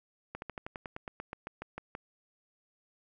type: slowing click train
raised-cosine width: 0.5 ms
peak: -24 dBFS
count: 15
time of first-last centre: 0.35-1.951 s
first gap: 71 ms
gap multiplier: 1.07
effects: none